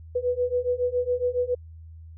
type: beating tone pair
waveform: sine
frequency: 490 / 497.2 Hz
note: B4 / B4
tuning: -14 / +12 cents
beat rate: 7.2 Hz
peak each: -26 / -25 dBFS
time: 0.15-1.55 s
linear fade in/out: 10 ms
effects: added 81 Hz sine -41 dBFS peak until 2.17 s